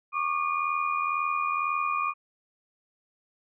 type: tone cluster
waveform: sine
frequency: 1116 / 1198 / 2442 Hz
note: C#6 / D6 / D#7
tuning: +11 / +34 / -33 cents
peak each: -29 / -28 / -33 dBFS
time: 0.12-2.14 s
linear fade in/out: 50 ms
effects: none